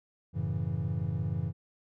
triangle chord, F# minor seventh, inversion none, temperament equal with one note detuned, 92.5 / 109.56 / 138.59 / 164.81 Hz, F#2 / A2 / C#3 / E3, 0 / -7 / 0 / 0 cents, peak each -33 dBFS, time 0.33-1.53 s, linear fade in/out 50 ms, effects none

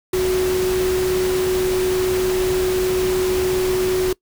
sine tone in noise, 370 Hz, F#4, in tune, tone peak -16 dBFS, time 0.13-4.13 s, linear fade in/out 5 ms, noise pink, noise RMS -27 dBFS, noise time 0.13-4.13 s, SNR +8 dB, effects noise-tail reverb RT60 0.1 s tail -22 dB re dry

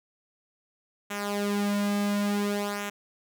sawtooth tone with flanger, 204 Hz, G#3, 31 cents flat, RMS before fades -28 dBFS, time 1.1-2.9 s, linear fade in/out 10 ms, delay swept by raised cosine 0.21 to 2.81 ms, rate 0.57 Hz, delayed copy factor -0.7, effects none

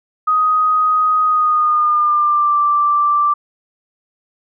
sine tone with pitch glide, 1251 to 1174 Hz, D#6 to D6, +9 to -1 cents, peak -11 dBFS, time 0.27-3.34 s, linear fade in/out 10 ms, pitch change -110 cents, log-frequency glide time 1.24-2.57 s, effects none

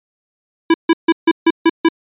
square tone bursts, 330 Hz, E4, 2 cents sharp, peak -8 dBFS, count 7, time 0.7-1.887 s, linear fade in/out 5 ms, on 41 ms, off 150 ms, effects resampled to 8000 Hz

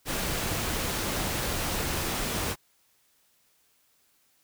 pink noise, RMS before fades -30 dBFS, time 0.05-2.56 s, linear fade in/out 50 ms, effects white hiss -67 dBFS RMS until 4.43 s

